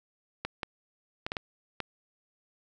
clicks, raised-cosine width 0.3 ms, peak -16 dBFS, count 6, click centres 0.45 / 0.632 / 1.265 / 1.319 / 1.368 / 1.803 s, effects none

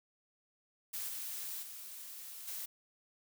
blue noise with level steps, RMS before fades -40 / -42 / -48 / -42 dBFS, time 0.93-2.66 s, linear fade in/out 10 ms, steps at 1.08 / 1.62 / 2.47 s, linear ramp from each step 10 ms, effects none

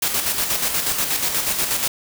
white noise with tremolo, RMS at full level -20 dBFS, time 0.02-1.88 s, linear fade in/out 5 ms, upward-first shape square, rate 8.3 Hz, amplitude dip 45%, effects none

